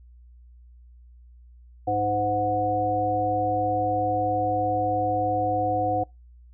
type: harmonic tone with a mistuned harmonic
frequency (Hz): 103.1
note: G#2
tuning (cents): -12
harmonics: 1 / 3 / 5 / 7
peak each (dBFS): -32 / -31 / -28 / -23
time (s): 1.87-6.04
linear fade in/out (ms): 10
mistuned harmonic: 7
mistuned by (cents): +28
effects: noise-tail reverb RT60 0.2 s tail -25 dB re dry + added 60 Hz sine -47 dBFS peak until 6.53 s